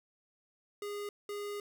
square tone bursts at uneven times, 410.3 Hz, G#4, 21 cents flat, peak -38 dBFS, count 2, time 0.82-1.09 / 1.29-1.6 s, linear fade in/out 2 ms, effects none

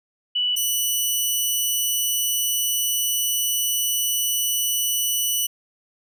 sine / 10% pulse tone pair in turn, 2960 / 2960 Hz, F#7 / F#7, 0 / 0 cents, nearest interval unison, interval 0 cents, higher neither, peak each -19 / -12 dBFS, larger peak second, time 0.35-0.56 / 0.56-5.47 s, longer second, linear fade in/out 10 ms, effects none

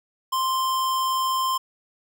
square tone, 1046.5 Hz, C6, in tune, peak -22 dBFS, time 0.32-1.58 s, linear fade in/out 10 ms, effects none

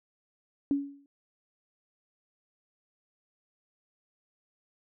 sine tone with exponential decay, 281.1 Hz, C#4, 24 cents sharp, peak -21 dBFS, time 0.71-1.06 s, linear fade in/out 1 ms, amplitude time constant 74 ms, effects none

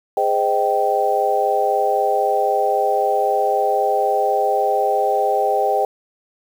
sine chord, Ab major seventh, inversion none, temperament just, 415.3 / 519.1 / 623 / 778.7 Hz, Ab4 / C5 / Eb5 / G5, 0 / -14 / +2 / -12 cents, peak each -22 / -22 / -22 / -18 dBFS, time 0.17-5.85 s, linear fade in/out 2 ms, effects 7-bit

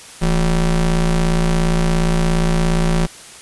square ring-modulated tone, 97 Hz, G2, 18 cents flat, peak -11 dBFS, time 0.21-3.07 s, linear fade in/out 20 ms, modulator 68.4 Hz, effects white hiss -38 dBFS RMS until 3.41 s + resampled to 24000 Hz

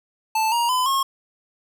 square tone with pitch steps, 880 / 943.2 / 1010.9 / 1083.4 Hz, A5 / A#5 / B5 / C#6, 0 / +20 / +40 / -40 cents, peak -19 dBFS, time 0.35-1.03 s, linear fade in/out 5 ms, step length 170 ms, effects none

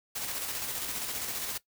white noise with tremolo, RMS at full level -34 dBFS, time 0.15-1.58 s, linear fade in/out 10 ms, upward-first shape square, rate 15 Hz, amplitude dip 30%, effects noise-tail reverb RT60 0.1 s tail -17 dB re dry

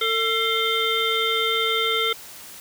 harmonic tone with a mistuned harmonic, 449.1 Hz, A4, 35 cents sharp, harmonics 1 / 3 / 5 / 7 / 8, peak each -26 / -26 / -26 / -26 / -26 dBFS, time 0.01-2.13 s, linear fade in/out 5 ms, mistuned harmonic 5, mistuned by -110 cents, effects white hiss -41 dBFS RMS until 2.6 s

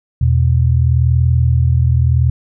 sine tone pair together, 81.6 / 122.4 Hz, E2 / B2, -17 / -15 cents, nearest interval perfect fifth, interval 702 cents, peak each -12 dBFS, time 0.21-2.3 s, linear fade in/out 5 ms, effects none

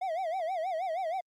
triangle tone with vibrato, 698.5 Hz, F5, in tune, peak -28 dBFS, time 0.01-1.21 s, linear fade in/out 10 ms, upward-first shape sine, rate 6.3 Hz, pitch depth 180 cents each way, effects Opus 48 kbps

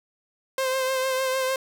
sawtooth tone with vibrato, 523.3 Hz, C5, in tune, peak -19 dBFS, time 0.58-1.56 s, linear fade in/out 2 ms, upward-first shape triangle, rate 6.6 Hz, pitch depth 33 cents each way, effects none

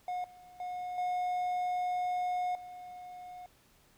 triangle tone with level steps, 723 Hz, F#5, 40 cents flat, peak -31 / -50 / -34 / -28 / -42 dBFS, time 0.08-3.46 s, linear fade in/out 2 ms, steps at 0.24 / 0.6 / 0.98 / 2.55 s, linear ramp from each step 2 ms, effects pink hiss -65 dBFS RMS until 3.97 s

